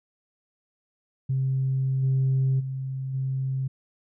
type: tone with level steps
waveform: sine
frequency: 132.8 Hz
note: C3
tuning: 26 cents sharp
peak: -21 / -18 / -28 / -24 dBFS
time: 1.29-3.68 s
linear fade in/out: 10 ms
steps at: 2.02 / 2.59 / 3.13 s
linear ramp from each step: 20 ms
effects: tanh soft clip ceiling -17 dBFS